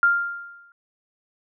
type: tone with exponential decay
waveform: sine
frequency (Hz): 1396.9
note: F6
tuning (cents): 0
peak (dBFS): -12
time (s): 0.03-0.72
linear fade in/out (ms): 1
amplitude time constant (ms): 150
effects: none

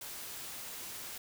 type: noise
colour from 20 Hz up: white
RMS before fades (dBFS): -44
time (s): 0.01-1.18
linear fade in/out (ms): 5
effects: none

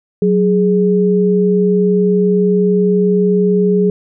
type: tone pair together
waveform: sine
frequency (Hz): 185 / 416.3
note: F#3 / G#4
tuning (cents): 0 / +4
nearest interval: octave + major second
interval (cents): 1404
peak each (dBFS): -12 / -12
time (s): 0.22-3.9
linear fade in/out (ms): 2
effects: none

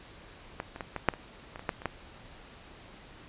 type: clicks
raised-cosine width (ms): 0.5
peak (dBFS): -18 / -26 / -20 / -18 / -6 / -25 / -25 / -27 / -13 / -27 / -14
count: 11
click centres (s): 0.601 / 0.761 / 0.808 / 0.963 / 1.087 / 1.138 / 1.559 / 1.594 / 1.692 / 1.819 / 1.857
effects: pink hiss -51 dBFS RMS until 3.28 s + resampled to 8000 Hz

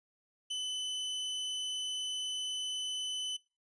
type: tone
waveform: 40% pulse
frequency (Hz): 3016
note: F#7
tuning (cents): +32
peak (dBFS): -33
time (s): 0.5-3.37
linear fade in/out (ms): 10
effects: noise-tail reverb RT60 0.3 s tail -22 dB re dry + resampled to 22050 Hz

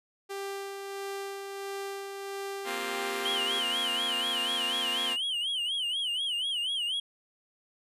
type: tone with tremolo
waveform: sawtooth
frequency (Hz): 394.8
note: G4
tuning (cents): +12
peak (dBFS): -30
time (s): 0.29-3.6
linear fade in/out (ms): 20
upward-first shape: sine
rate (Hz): 1.5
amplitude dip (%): 35
type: chord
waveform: 5% pulse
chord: Bb suspended second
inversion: none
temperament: just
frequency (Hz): 233.1 / 262.2 / 349.6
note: Bb3 / C4 / F4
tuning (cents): 0 / +4 / +2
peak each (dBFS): -27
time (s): 2.64-5.17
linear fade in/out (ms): 50
type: tone with vibrato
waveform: triangle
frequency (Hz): 3054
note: G7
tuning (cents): -46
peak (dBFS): -27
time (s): 3.25-7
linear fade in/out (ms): 5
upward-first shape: sine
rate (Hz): 4.1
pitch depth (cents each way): 150
effects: resampled to 32000 Hz

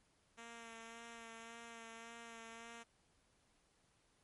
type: tone with vibrato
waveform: 5% pulse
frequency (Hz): 230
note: A#3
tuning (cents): -23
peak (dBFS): -40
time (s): 0.37-2.84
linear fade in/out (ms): 20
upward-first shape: sine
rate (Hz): 1.8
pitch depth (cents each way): 21
effects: pink hiss -75 dBFS RMS until 4.23 s + MP3 48 kbps

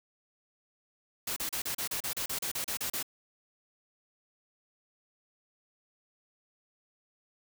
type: noise bursts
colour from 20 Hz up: white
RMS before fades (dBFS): -34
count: 14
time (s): 1.27-3.028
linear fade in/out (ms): 5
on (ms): 94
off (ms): 34
effects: none

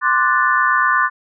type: chord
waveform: sine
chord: D dominant seventh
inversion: third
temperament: equal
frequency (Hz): 1046.5 / 1174.7 / 1480 / 1760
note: C6 / D6 / F#6 / A6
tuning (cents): 0 / 0 / 0 / 0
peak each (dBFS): -18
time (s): 0.01-1.1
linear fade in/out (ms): 50
effects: none

